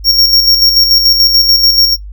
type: tone with tremolo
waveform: square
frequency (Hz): 5530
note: F8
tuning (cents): -18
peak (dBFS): -4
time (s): 0.04-1.97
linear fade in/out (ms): 50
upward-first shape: square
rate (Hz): 6.9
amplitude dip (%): 45
effects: noise-tail reverb RT60 0.1 s tail -18 dB re dry + added 50 Hz sine -24 dBFS peak until 2.12 s